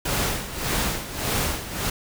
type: noise with tremolo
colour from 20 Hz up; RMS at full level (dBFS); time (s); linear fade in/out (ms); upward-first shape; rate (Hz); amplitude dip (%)
pink; -23; 0.05-1.9; 5; sine; 1.7; 75
effects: none